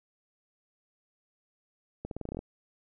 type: accelerating click train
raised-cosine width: 2 ms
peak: -23 dBFS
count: 10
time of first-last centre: 2.05-2.391 s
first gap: 62 ms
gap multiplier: 0.87
effects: none